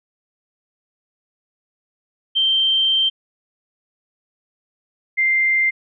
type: tone pair in turn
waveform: sine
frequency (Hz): 3136 / 2093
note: G7 / C7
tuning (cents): 0 / 0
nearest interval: perfect fifth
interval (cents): 700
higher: first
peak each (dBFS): -14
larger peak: neither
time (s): 2.35-3.1 / 5.17-5.71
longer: first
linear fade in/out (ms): 20
effects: none